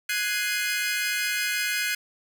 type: chord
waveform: sawtooth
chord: Ab dominant seventh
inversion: third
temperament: equal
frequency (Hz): 1480 / 1661.2 / 2093 / 2489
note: Gb6 / Ab6 / C7 / Eb7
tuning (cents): 0 / 0 / 0 / 0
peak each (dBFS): -27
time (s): 0.09-1.95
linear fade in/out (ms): 5
effects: none

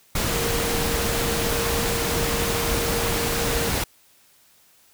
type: tone in noise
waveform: sine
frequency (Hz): 465.4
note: A#4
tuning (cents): -3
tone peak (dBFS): -28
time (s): 0.28-3.69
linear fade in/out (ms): 5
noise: pink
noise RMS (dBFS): -24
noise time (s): 0.15-3.84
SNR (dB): -7
effects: white hiss -57 dBFS RMS until 4.93 s

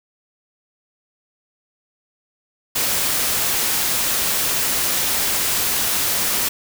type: noise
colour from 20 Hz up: white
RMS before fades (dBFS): -20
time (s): 2.75-6.49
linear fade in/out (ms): 10
effects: none

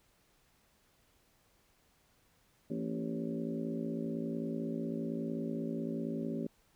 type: harmonic tone with a mistuned harmonic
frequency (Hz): 55.8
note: A1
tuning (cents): +25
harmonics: 3 / 4 / 5 / 6 / 7 / 8 / 9 / 10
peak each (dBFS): -41 / -38 / -40 / -51 / -42 / -55 / -53 / -47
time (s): 2.7-6.47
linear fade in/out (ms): 5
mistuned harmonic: 4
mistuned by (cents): +41
effects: pink hiss -70 dBFS RMS until 6.75 s

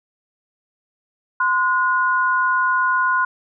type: tone pair together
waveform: sine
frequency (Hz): 1033 / 1449.1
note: C6 / F#6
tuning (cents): -22 / -37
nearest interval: tritone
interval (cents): 585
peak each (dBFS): -18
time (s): 1.4-3.25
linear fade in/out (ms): 5
effects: none

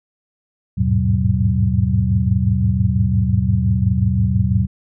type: tone cluster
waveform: sine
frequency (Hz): 80.3 / 100.9 / 106.7 / 125.4 / 188.3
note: E2 / G#2 / G#2 / B2 / F#3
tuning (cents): -45 / -49 / +47 / +27 / +31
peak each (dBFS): -20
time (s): 0.77-4.67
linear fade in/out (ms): 20
effects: none

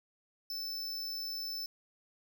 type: tone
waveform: square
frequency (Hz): 5280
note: E8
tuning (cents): +2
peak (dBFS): -37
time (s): 0.5-1.66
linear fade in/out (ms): 2
effects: 11-bit

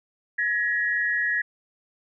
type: tone pair together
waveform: sine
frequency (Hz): 1676.9 / 1899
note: G#6 / A#6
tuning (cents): +16 / +32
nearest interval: major second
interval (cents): 216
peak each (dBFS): -25 / -24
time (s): 0.38-1.42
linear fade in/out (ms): 10
effects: none

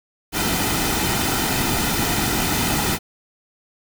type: noise with comb filter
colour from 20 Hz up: pink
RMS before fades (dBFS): -21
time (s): 0.32-2.99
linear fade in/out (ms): 50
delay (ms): 1.8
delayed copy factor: -0.55
effects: none

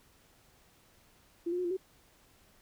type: tone with pitch steps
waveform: sine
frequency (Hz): 340.9 / 355.2 / 362.9 / 346.5 / 376.6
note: F4 / F4 / F#4 / F4 / F#4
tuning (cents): -42 / +29 / -34 / -14 / +31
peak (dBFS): -30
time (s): 1.46-1.77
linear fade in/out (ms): 10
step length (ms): 62
effects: pink hiss -64 dBFS RMS until 2.61 s

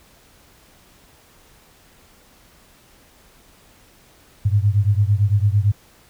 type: beating tone pair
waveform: sine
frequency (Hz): 99.1 / 108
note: G2 / A2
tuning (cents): +19 / -32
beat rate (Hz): 8.9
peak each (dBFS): -16 / -18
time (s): 4.45-5.72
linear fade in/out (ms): 10
effects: pink hiss -52 dBFS RMS until 6.09 s

